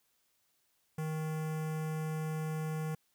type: tone with notch filter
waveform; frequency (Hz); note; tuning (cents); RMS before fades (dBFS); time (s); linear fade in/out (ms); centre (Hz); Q
square; 156.7; D#3; +13; -36; 0.98-2.95; 5; 4000; 0.93
effects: white hiss -75 dBFS RMS until 3.14 s